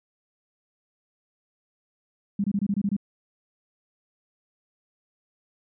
sine tone bursts, 200.6 Hz, G3, 40 cents sharp, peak -21 dBFS, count 8, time 2.39-2.966 s, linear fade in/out 5 ms, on 51 ms, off 24 ms, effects none

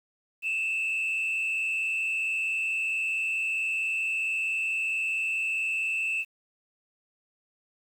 sine tone with frequency modulation, 2637 Hz, E7, in tune, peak -24 dBFS, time 0.42-6.25 s, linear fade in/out 50 ms, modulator 84.5 Hz, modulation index 0.89, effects tanh soft clip ceiling -24 dBFS + 9-bit

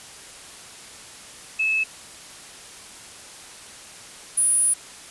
sine tone pair in turn, 2600 / 9774 Hz, E7 / D#9, -24 / -32 cents, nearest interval octave + major seventh, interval 2292 cents, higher second, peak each -19 / -16 dBFS, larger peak second, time 1.59-1.84 / 4.37-4.74 s, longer second, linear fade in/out 10 ms, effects white hiss -42 dBFS RMS until 5.1 s + resampled to 24000 Hz

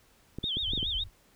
clicks, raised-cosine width 3 ms, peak -23 dBFS, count 6, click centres 0.386 / 0.441 / 0.57 / 0.735 / 0.777 / 0.829 s
sine tone with vibrato, 3384 Hz, G#7, 32 cents sharp, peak -29 dBFS, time 0.43-1.04 s, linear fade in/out 10 ms, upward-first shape sine, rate 7.1 Hz, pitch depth 180 cents each way
pink low-pass noise, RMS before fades -39 dBFS, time 0.6-1.1 s, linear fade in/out 50 ms, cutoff 100 Hz, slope 48 dB/octave
effects pink hiss -63 dBFS RMS until 1.35 s

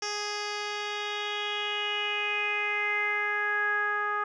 10% pulse tone with low-pass filter sweep, 415.3 Hz, G#4, in tune, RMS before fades -30 dBFS, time 0.02-4.24 s, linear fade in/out 5 ms, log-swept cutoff 5400 to 1400 Hz, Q 5.8, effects none

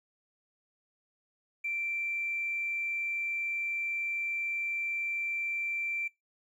triangle tone, 2349 Hz, D7, in tune, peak -27 dBFS, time 1.64-6.08 s, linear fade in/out 10 ms, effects noise-tail reverb RT60 0.2 s tail -26 dB re dry + tanh soft clip ceiling -29 dBFS

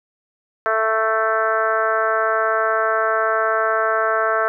sine tone with frequency modulation, 663 Hz, E5, 10 cents sharp, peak -14 dBFS, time 0.66-4.48 s, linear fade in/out 0 ms, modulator 221 Hz, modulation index 4.2, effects none

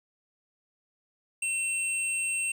sine tone pair together, 2700 / 8459 Hz, E7 / C9, +41 / +18 cents, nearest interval octave + minor sixth, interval 1977 cents, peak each -28 / -29 dBFS, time 1.42-2.52 s, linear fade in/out 5 ms, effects tanh soft clip ceiling -22 dBFS + 9-bit

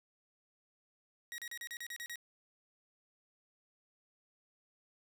sawtooth tone bursts, 1898 Hz, A#6, 31 cents sharp, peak -38 dBFS, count 9, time 1.32-2.157 s, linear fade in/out 0 ms, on 61 ms, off 36 ms, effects none

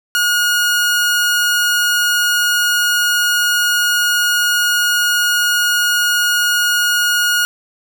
sawtooth tone, 1439 Hz, F#6, 49 cents flat, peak -9 dBFS, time 0.15-7.45 s, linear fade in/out 0 ms, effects none

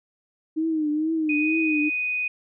sine tone with vibrato, 311.1 Hz, D#4, in tune, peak -21 dBFS, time 0.56-1.9 s, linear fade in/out 20 ms, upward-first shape triangle, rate 2.2 Hz, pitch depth 88 cents each way
sine tone, 2489 Hz, D#7, in tune, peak -23 dBFS, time 1.29-2.28 s, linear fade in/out 5 ms
effects none

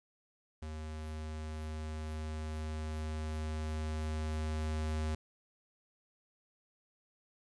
square tone with level ramp, 77.78 Hz, D#2, in tune, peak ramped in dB -41 to -33 dBFS, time 0.62-5.15 s, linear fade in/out 5 ms, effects resampled to 22050 Hz + 11-bit

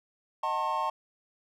triangle chord, D# diminished seventh, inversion none, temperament just, 622.3 / 746.7 / 896 / 1075.3 Hz, D#5 / F#5 / A5 / C6, 0 / +16 / +31 / +47 cents, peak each -35 / -35 / -29 / -29 dBFS, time 0.43-0.9 s, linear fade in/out 5 ms, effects none

